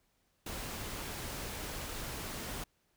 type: noise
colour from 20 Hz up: pink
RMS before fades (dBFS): -41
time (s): 0.46-2.64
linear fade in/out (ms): 5
effects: pink hiss -75 dBFS RMS until 2.96 s